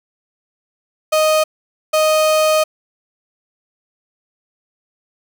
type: tone bursts at uneven times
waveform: 35% pulse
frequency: 622.3 Hz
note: D#5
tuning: in tune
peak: -10 dBFS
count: 2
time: 1.12-1.44 / 1.93-2.64 s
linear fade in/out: 10 ms
effects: none